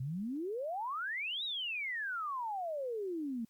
sine exponential two-way sweep, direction up then down, 122.2 to 3923 to 219.3 Hz, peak -35 dBFS, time 0-3.45 s, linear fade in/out 5 ms, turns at 1.44 s, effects white hiss -74 dBFS RMS until 3.49 s + Opus 48 kbps

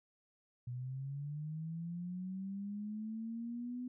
sine linear sweep, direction up, 121 to 251.1 Hz, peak -39 dBFS, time 0.67-3.88 s, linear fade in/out 5 ms, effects none

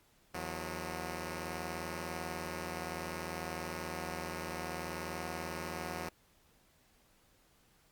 5% pulse tone pair together, 80.6 / 180.94 Hz, E2 / F#3, -38 / -38 cents, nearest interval octave + major second, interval 1400 cents, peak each -30 / -30 dBFS, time 0.34-6.09 s, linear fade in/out 5 ms, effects pink hiss -68 dBFS RMS until 7.91 s + Opus 48 kbps

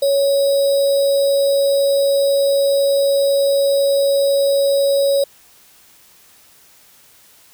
sine tone with sample-and-hold, 556 Hz, C#5, 5 cents sharp, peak -12 dBFS, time 0.02-5.24 s, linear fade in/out 5 ms, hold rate 4410 Hz, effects white hiss -49 dBFS RMS until 7.53 s

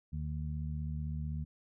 harmonic tone, 75.9 Hz, D#2, 42 cents flat, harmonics 1 / 2 / 3, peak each -37 / -38 / -46 dBFS, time 0.12-1.45 s, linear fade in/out 20 ms, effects none

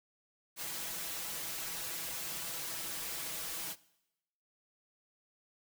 white noise with comb filter, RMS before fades -40 dBFS, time 0.56-3.76 s, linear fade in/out 50 ms, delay 6.1 ms, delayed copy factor +0.9, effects noise-tail reverb RT60 0.9 s tail -21 dB re dry

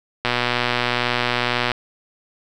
click train, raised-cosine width 0.3 ms, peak -3 dBFS, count 180, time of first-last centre 0.25-1.717 s, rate 122 Hz, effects none

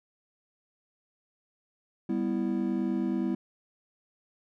triangle chord, E minor, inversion first, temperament just, 197.78 / 247.2 / 329.6 Hz, G3 / B3 / E4, +16 / +2 / 0 cents, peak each -29 dBFS, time 2.09-3.35 s, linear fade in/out 5 ms, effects none

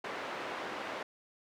pink band-pass noise, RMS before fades -40 dBFS, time 0.04-1.03 s, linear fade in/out 5 ms, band 410 to 2300 Hz, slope 12 dB/octave, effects none

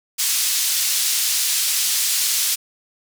pink band-pass noise, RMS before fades -20 dBFS, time 0.18-2.56 s, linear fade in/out 20 ms, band 4300 to 15000 Hz, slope 12 dB/octave, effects none

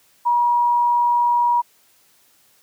sine tone, 959 Hz, A#5, 49 cents sharp, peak -14 dBFS, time 0.25-1.62 s, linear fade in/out 20 ms, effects white hiss -57 dBFS RMS until 2.62 s + high-pass 80 Hz 12 dB/octave

